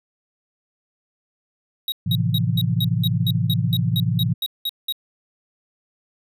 square tone bursts, 3805 Hz, A#7, 35 cents sharp, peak -22 dBFS, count 14, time 1.88-4.924 s, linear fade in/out 2 ms, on 41 ms, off 190 ms
sine chord, F major seventh, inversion first, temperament equal with one note detuned, 110 / 130.81 / 164.81 / 178.59 Hz, A2 / C3 / E3 / F3, 0 / 0 / 0 / +39 cents, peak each -22 / -23 / -23 / -28 dBFS, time 2.06-4.34 s, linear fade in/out 10 ms
effects none

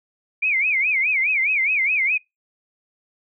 sine tone with vibrato, 2300 Hz, D7, 37 cents flat, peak -17 dBFS, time 0.42-2.18 s, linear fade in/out 10 ms, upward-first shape sine, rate 4.8 Hz, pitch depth 190 cents each way, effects noise-tail reverb RT60 0.2 s tail -26 dB re dry

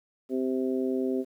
harmonic tone, 130 Hz, C3, 11 cents flat, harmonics 2 / 3 / 4 / 5, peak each -28 / -29 / -36 / -41 dBFS, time 0.29-1.25 s, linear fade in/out 50 ms, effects 10-bit

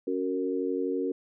sine chord, F# major, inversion second, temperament equal with one note detuned, 277.2 / 370 / 461.3 Hz, C#4 / F#4 / A#4, 0 / 0 / -18 cents, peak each -31 dBFS, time 0.07-1.12 s, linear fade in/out 5 ms, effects none

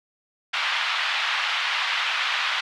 white band-pass noise, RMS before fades -25 dBFS, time 0.53-2.61 s, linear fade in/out 10 ms, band 910 to 3400 Hz, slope 24 dB/octave, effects none

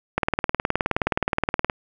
click train, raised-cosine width 0.5 ms, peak -5 dBFS, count 30, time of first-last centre 0.18-1.698 s, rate 19.1 Hz, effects none

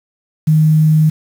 sine tone with quantisation, 155.56 Hz, D#3, in tune, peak -7 dBFS, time 0.47-1.1 s, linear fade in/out 10 ms, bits 6, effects none

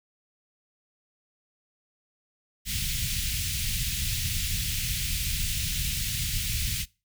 pink band-stop noise, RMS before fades -29 dBFS, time 2.65-6.86 s, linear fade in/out 50 ms, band 150 to 2400 Hz, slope 24 dB/octave, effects noise-tail reverb RT60 0.3 s tail -23 dB re dry

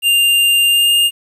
square tone with pitch glide, 2797 to 2821 Hz, F7 to F7, +2 to +17 cents, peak -10 dBFS, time 0.02-1.11 s, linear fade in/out 50 ms, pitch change +15 cents, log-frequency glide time 0.67-0.92 s, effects 8-bit

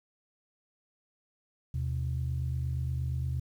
sine tone pair together, 78.88 / 127.4 Hz, D#2 / C3, +24 / -46 cents, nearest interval minor sixth, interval 830 cents, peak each -31 / -31 dBFS, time 1.74-3.4 s, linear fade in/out 5 ms, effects tanh soft clip ceiling -23 dBFS + 10-bit

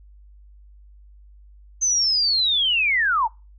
sine linear sweep, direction down, 6272 to 830.6 Hz, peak -17 dBFS, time 1.81-3.28 s, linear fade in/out 20 ms, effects noise-tail reverb RT60 0.3 s tail -26 dB re dry + added 50 Hz sine -45 dBFS peak until 3.58 s

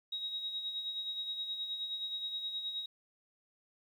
sine tone with tremolo, 3798 Hz, A#7, 32 cents sharp, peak -34 dBFS, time 0.12-2.86 s, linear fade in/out 5 ms, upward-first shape sine, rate 9.5 Hz, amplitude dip 50%, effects 11-bit

